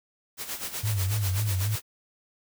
white noise with tremolo, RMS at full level -32 dBFS, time 0.37-1.82 s, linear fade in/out 50 ms, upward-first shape sine, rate 8.1 Hz, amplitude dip 70%
sine tone with vibrato, 100 Hz, G2, 35 cents sharp, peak -24 dBFS, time 0.83-1.76 s, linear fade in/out 10 ms, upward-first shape sine, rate 3.7 Hz, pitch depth 130 cents each way
effects none

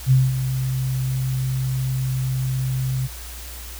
sine tone with ADSR envelope, 130.4 Hz, C3, 5 cents flat, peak -10 dBFS, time 0.06-3.08 s, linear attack 53 ms, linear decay 210 ms, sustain -10 dB, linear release 27 ms, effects added 60 Hz sine -35 dBFS peak until 3.79 s + white hiss -38 dBFS RMS until 3.79 s

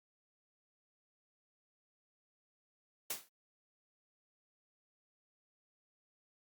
white noise with exponential decay, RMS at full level -34 dBFS, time 3.1-3.29 s, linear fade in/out 5 ms, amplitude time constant 41 ms, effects high-pass 200 Hz 12 dB/octave + Opus 48 kbps

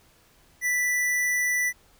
square tone, 1975.5 Hz, B6, in tune, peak -23 dBFS, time 0.61-1.73 s, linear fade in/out 50 ms, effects pink hiss -59 dBFS RMS until 1.99 s

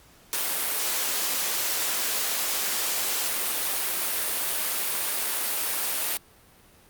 white high-pass noise, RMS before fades -27 dBFS, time 0.33-6.17 s, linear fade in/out 0 ms, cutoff 330 Hz, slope 12 dB/octave, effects pink hiss -55 dBFS RMS until 6.89 s + Opus 48 kbps

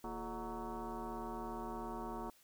sine tone with frequency modulation, 347.5 Hz, F4, 9 cents flat, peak -40 dBFS, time 0.04-2.3 s, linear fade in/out 2 ms, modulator 193 Hz, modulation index 4.1, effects white hiss -67 dBFS RMS until 2.43 s

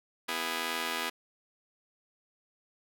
5% pulse chord, E major, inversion second, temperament just, 247.2 / 329.6 / 412 Hz, B3 / E4 / G#4, +2 / 0 / -14 cents, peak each -26 dBFS, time 0.28-1.1 s, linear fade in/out 10 ms, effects none

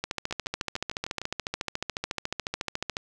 two click trains, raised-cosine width 0.2 ms, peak -12 / -17 dBFS, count 42 / 7, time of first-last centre 0.04-2.969 / 0.31-1.216 s, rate 14 / 6.62 Hz, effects none

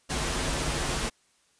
pink noise with comb filter, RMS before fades -29 dBFS, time 0.09-1.1 s, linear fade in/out 20 ms, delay 10 ms, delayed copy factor -0.55, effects white hiss -66 dBFS RMS until 1.59 s + resampled to 22050 Hz

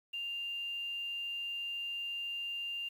sine tone with quantisation, 2794 Hz, F7, in tune, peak -36 dBFS, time 0.13-2.89 s, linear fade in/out 10 ms, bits 10, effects none

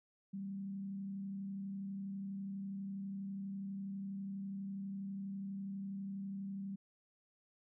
sine tone with frequency modulation, 196 Hz, G3, in tune, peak -40 dBFS, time 0.33-6.76 s, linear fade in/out 10 ms, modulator 32.2 Hz, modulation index 0.27, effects none

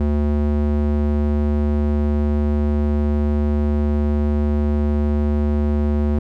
square tone with band-pass filter, 73.42 Hz, D2, in tune, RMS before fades -18 dBFS, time 0-6.19 s, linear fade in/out 5 ms, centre 200 Hz, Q 0.72, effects none

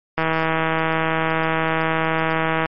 click train, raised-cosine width 0.5 ms, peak -5 dBFS, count 400, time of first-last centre 0.18-2.658 s, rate 161 Hz, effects MP3 32 kbps

